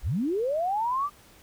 sine linear sweep, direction up, 32.7 to 1200 Hz, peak -24 dBFS, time 0.02-1.1 s, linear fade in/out 50 ms, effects pink hiss -55 dBFS RMS until 1.42 s

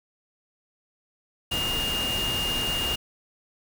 sine tone in noise, 2831 Hz, F7, 23 cents sharp, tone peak -26 dBFS, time 1.51-2.96 s, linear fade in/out 10 ms, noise pink, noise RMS -31 dBFS, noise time 1.51-2.96 s, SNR +2 dB, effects none

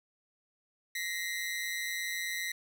sawtooth ring-modulated tone, 1975.5 Hz, B6, in tune, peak -27 dBFS, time 0.95-2.52 s, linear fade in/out 5 ms, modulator 89.9 Hz, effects none

